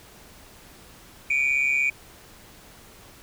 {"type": "tone pair together", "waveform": "sine", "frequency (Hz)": [2300, 2437], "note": ["D7", "D#7"], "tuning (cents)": [-37, -37], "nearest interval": "minor second", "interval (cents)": 100, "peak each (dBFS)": -21, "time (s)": [1.3, 1.9], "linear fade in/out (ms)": 5, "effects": ["tanh soft clip ceiling -16 dBFS", "pink hiss -49 dBFS RMS until 3.22 s"]}